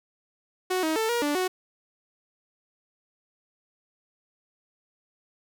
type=tone with pitch steps; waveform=sawtooth; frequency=369.3 / 316.6 / 443.5 / 475 / 292.3 / 369.1 Hz; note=F#4 / D#4 / A4 / A#4 / D4 / F#4; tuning=-3 / +30 / +14 / +33 / -8 / -4 cents; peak=-20 dBFS; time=0.7-1.48 s; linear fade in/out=10 ms; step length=130 ms; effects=none